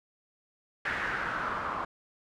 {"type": "noise with low-pass filter sweep", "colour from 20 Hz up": "white", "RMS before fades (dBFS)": -33, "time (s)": [0.85, 1.85], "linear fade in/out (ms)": 5, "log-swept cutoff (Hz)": [1800, 1100], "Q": 3.6, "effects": []}